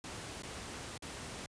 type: noise with dropouts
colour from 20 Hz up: pink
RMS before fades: -44 dBFS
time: 0.04-1.46 s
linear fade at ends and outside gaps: 1 ms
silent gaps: 0.422-0.433 / 0.977-1.023 s
effects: high-pass 60 Hz 12 dB/octave + resampled to 22050 Hz